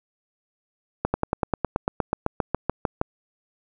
slowing click train, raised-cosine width 1 ms, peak -7 dBFS, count 17, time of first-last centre 1.05-3.014 s, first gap 90 ms, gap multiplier 1.04, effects none

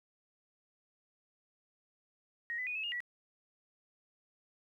sine tone with pitch steps, 1878 / 2004 / 2471 / 2589 / 2840 / 1940 Hz, A#6 / B6 / D#7 / E7 / F7 / B6, +12 / +25 / -13 / -32 / +28 / -31 cents, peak -35 dBFS, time 2.5-3.004 s, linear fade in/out 0 ms, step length 84 ms, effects 12-bit

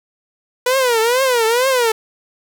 sawtooth tone with vibrato, 487.3 Hz, B4, 23 cents flat, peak -9 dBFS, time 0.66-1.92 s, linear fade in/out 5 ms, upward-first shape triangle, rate 2.2 Hz, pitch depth 190 cents each way, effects 7-bit

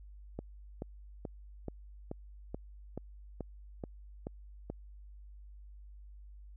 click train, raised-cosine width 2 ms, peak -25 dBFS, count 11, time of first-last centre 0.39-4.7 s, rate 2.32 Hz, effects added 50 Hz sine -49 dBFS peak until 6.56 s

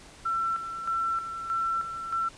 sine tone with tremolo, 1345 Hz, E6, 34 cents sharp, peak -25 dBFS, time 0.25-2.29 s, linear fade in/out 10 ms, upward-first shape square, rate 1.6 Hz, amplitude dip 60%, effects pink hiss -50 dBFS RMS until 2.37 s + resampled to 22050 Hz

